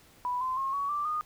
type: tone with pitch steps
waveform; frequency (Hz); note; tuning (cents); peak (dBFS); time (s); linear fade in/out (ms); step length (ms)
sine; 987.8 / 1031.5 / 1077.2 / 1124.9 / 1174.7 / 1226.7; B5 / C6 / C#6 / C#6 / D6 / D#6; 0 / -25 / -50 / +25 / 0 / -25; -28; 0.25-1.21; 0; 160
effects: pink hiss -58 dBFS RMS until 1.25 s

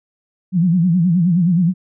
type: tone with vibrato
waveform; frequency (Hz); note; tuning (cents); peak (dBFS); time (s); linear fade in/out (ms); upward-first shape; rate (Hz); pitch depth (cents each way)
sine; 174.61; F3; 0; -11; 0.52-1.74; 50; sine; 9.5; 130
effects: none

